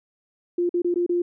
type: tone with dropouts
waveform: sine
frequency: 350 Hz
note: F4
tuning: 4 cents sharp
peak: -19 dBFS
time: 0.58-1.22 s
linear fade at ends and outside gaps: 5 ms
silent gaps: 0.693-0.741 / 0.82-0.845 / 0.942-0.958 / 1.064-1.093 s
effects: none